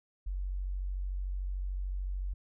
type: tone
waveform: sine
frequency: 46.77 Hz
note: F#1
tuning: 19 cents sharp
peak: -32 dBFS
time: 0.26-2.34 s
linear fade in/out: 10 ms
effects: none